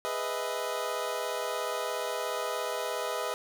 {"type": "chord", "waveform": "25% pulse", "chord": "E major seventh", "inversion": "first", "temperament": "equal with one note detuned", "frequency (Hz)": [415.3, 495.3, 622.3, 659.3], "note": ["G#4", "B4", "D#5", "E5"], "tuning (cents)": [0, 5, 0, 0], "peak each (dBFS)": [-35, -31, -32, -35], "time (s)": [0.05, 3.34], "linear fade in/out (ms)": 0, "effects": []}